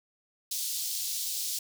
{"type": "high-pass noise", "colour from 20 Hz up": "pink", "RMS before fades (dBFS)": -33, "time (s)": [0.51, 1.59], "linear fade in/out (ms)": 5, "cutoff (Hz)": 4100, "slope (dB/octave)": 24, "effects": []}